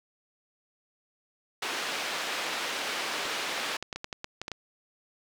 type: band-pass noise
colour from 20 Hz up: white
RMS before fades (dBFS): -33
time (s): 1.62-3.77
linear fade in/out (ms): 5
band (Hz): 330 to 3500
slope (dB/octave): 12
type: clicks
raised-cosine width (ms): 0.2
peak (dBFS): -18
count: 10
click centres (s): 3.255 / 3.826 / 3.928 / 3.96 / 4.044 / 4.128 / 4.244 / 4.416 / 4.481 / 4.517
effects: none